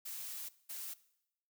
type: noise bursts at uneven times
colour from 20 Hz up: blue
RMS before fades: -44 dBFS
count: 2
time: 0.05-0.49 / 0.69-0.94 s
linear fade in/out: 10 ms
effects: noise-tail reverb RT60 0.8 s tail -19 dB re dry